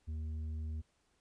triangle tone with tanh clipping, 78.3 Hz, D#2, 11 cents sharp, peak -38 dBFS, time 0.07-0.82 s, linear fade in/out 20 ms, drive 10 dB, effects pink hiss -75 dBFS RMS until 1.2 s + resampled to 22050 Hz

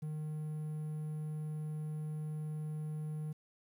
triangle tone, 153.5 Hz, D#3, 23 cents flat, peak -35 dBFS, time 0.02-3.33 s, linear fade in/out 10 ms, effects 11-bit

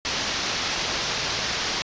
white low-pass noise, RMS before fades -27 dBFS, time 0.05-1.82 s, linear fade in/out 0 ms, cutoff 6000 Hz, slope 48 dB/octave, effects resampled to 16000 Hz

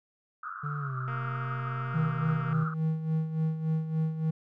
white band-pass noise, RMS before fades -39 dBFS, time 0.43-2.74 s, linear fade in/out 5 ms, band 1200 to 1400 Hz, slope 96 dB/octave
triangle tone with pitch glide, 146.83 to 128.56 Hz, D3 to C3, 0 to -30 cents, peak -30 dBFS, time 0.63-2.64 s, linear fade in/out 10 ms, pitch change -230 cents, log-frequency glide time 0.79-0.96 s
click train, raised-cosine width 0.5 ms, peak -30 dBFS, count 337, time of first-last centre 1.08-2.528 s, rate 232 Hz
triangle tone with tremolo, 158.9 Hz, D#3, 37 cents sharp, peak -22 dBFS, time 1.94-4.31 s, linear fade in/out 10 ms, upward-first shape sine, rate 3.5 Hz, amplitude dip 65%
effects none

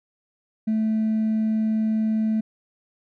triangle tone with hard clipping, 218.8 Hz, A3, 9 cents flat, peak -19 dBFS, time 0.67-2.41 s, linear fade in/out 10 ms, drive 2 dB, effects none

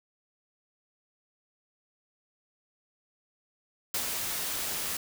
white noise with ADSR envelope, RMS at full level -29 dBFS, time 3.94-4.97 s, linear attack 4 ms, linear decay 70 ms, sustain -4 dB, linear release 4 ms, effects none

